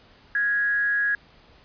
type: tone with amplitude modulation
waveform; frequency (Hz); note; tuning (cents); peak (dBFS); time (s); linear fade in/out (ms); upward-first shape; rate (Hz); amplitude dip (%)
sine; 1661.2; G#6; 0; -18; 0.35-1.15; 2; sine; 237; 45
effects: pink hiss -54 dBFS RMS until 1.64 s + resampled to 11025 Hz